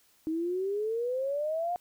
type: exponential sweep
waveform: sine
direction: up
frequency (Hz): 312.1 to 720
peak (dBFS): -28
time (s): 0.27-1.76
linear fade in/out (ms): 0
effects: white hiss -65 dBFS RMS until 1.8 s